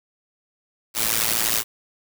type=noise with amplitude modulation; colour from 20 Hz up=white; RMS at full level=-18 dBFS; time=0.94-1.64 s; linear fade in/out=50 ms; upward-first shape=sine; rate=112 Hz; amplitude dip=95%; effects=none